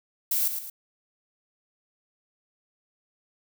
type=noise with echo; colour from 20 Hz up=violet; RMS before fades=-25 dBFS; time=0.31-0.48 s; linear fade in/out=5 ms; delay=110 ms; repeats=2; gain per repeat=-7 dB; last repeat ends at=0.7 s; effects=none